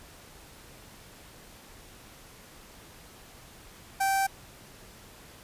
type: tone with notch filter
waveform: sawtooth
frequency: 779 Hz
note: G5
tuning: 11 cents flat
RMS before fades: -26 dBFS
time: 4-4.27 s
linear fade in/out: 10 ms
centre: 3400 Hz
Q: 1
effects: pink hiss -51 dBFS RMS until 5.43 s + resampled to 32000 Hz